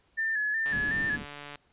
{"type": "tone with vibrato", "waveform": "sine", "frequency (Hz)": 1746, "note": "A6", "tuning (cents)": -14, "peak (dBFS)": -26, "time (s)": [0.17, 1.17], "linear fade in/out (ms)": 20, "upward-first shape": "square", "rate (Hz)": 2.7, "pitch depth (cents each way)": 44}
{"type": "click train", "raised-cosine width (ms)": 0.3, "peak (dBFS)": -26, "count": 131, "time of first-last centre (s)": [0.66, 1.557], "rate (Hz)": 145}
{"type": "low-pass noise", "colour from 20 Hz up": "white", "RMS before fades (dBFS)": -39, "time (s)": [0.7, 1.26], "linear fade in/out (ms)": 50, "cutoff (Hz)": 300, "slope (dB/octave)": 24}
{"effects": ["pink hiss -67 dBFS RMS until 1.72 s", "resampled to 8000 Hz"]}